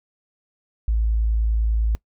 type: tone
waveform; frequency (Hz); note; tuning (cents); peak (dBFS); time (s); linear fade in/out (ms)
sine; 55; A1; 0; -17; 0.88-1.95; 0
effects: noise-tail reverb RT60 0.1 s tail -22 dB re dry